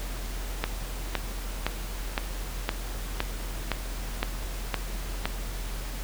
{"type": "click train", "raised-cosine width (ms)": 0.3, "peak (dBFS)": -9, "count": 10, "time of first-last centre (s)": [0.64, 5.255], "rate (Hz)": 1.95, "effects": ["added 43 Hz sine -32 dBFS peak until 6.03 s", "pink hiss -40 dBFS RMS until 6.03 s"]}